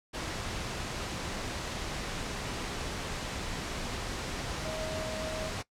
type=tone in noise; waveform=sine; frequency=631 Hz; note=D#5; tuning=24 cents sharp; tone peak=-37 dBFS; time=4.64-5.5 s; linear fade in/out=20 ms; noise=pink; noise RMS=-36 dBFS; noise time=0.13-5.63 s; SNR=-4 dB; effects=noise-tail reverb RT60 0.1 s tail -20 dB re dry + low-pass 7000 Hz 12 dB/octave